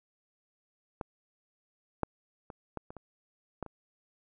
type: clicks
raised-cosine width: 1 ms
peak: -21 / -14 / -29 / -22 / -30 / -30 / -21 / -30 dBFS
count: 8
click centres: 1.012 / 2.033 / 2.502 / 2.773 / 2.905 / 2.967 / 3.627 / 3.663 s
effects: none